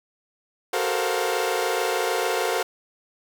sawtooth tone cluster, 377.8 / 440.4 / 467.1 / 525 / 709 Hz, F#4 / A4 / A#4 / C5 / F5, +36 / +2 / +3 / +6 / +26 cents, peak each -25 dBFS, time 0.73-2.63 s, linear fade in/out 5 ms, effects none

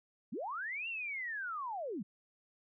sine linear two-way sweep, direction up then down, 163.2 to 2794 to 163.2 Hz, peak -37 dBFS, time 0.32-2.03 s, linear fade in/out 10 ms, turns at 0.88 s, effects none

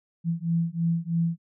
sine beating tone pair, 165.9 / 169 Hz, E3 / E3, +11 / +43 cents, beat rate 3.1 Hz, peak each -26 dBFS, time 0.24-1.38 s, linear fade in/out 50 ms, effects none

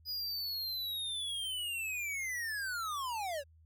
square linear sweep, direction down, 4978 to 530 Hz, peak -36 dBFS, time 0.05-3.44 s, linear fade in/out 50 ms, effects added 80 Hz sine -59 dBFS peak until 3.65 s

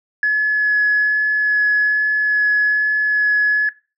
sine tone with vibrato, 1700 Hz, G#6, 40 cents sharp, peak -12 dBFS, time 0.23-3.69 s, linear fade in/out 2 ms, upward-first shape sine, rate 1.2 Hz, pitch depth 8 cents each way, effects noise-tail reverb RT60 0.3 s tail -20 dB re dry + tanh soft clip ceiling -8 dBFS

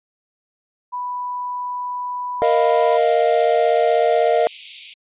sine tone, 988 Hz, B5, in tune, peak -23 dBFS, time 0.92-2.98 s, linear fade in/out 20 ms
triangle chord, Bb suspended fourth, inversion none, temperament equal, 466.2 / 622.3 / 698.5 Hz, Bb4 / Eb5 / F5, 0 / 0 / 0 cents, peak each -16 dBFS, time 2.42-4.47 s, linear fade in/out 0 ms
white high-pass noise, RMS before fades -30 dBFS, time 2.43-4.94 s, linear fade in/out 10 ms, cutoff 2200 Hz, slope 96 dB/octave
effects resampled to 8000 Hz

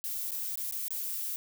violet noise with dropouts, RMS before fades -35 dBFS, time 0.04-1.36 s, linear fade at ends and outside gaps 0 ms, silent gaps 0.308-0.318 / 0.556-0.574 / 0.711-0.724 / 0.882-0.906 s, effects none

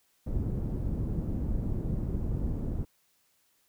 pink low-pass noise, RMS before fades -31 dBFS, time 0.26-2.85 s, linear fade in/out 10 ms, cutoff 240 Hz, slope 12 dB/octave, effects white hiss -70 dBFS RMS until 3.68 s

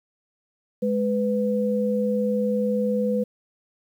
sine tone pair together, 209.2 / 497.9 Hz, G#3 / B4, +13 / +14 cents, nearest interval octave + minor third, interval 1501 cents, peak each -23 dBFS, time 0.82-3.24 s, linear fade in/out 10 ms, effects 9-bit

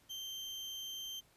35% pulse tone, 3136 Hz, G7, in tune, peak -40 dBFS, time 0.09-1.21 s, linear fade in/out 20 ms, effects pink hiss -68 dBFS RMS until 1.36 s + resampled to 32000 Hz

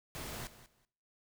pink noise with echo, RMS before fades -43 dBFS, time 0.15-0.47 s, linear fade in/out 0 ms, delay 190 ms, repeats 2, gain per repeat -15 dB, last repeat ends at 0.85 s, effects noise-tail reverb RT60 0.6 s tail -19 dB re dry

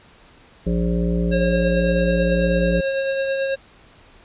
harmonic tone, 58.27 Hz, A#1, in tune, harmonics 1 / 3 / 5 / 7 / 9 / 10, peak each -22 / -20 / -30 / -28 / -31 / -35 dBFS, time 0.66-2.81 s, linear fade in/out 10 ms
square tone with tremolo, 541 Hz, C#5, 42 cents flat, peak -19 dBFS, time 1.31-3.56 s, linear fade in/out 20 ms, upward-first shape triangle, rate 9.1 Hz, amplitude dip 35%
effects pink hiss -50 dBFS RMS until 4.24 s + resampled to 8000 Hz

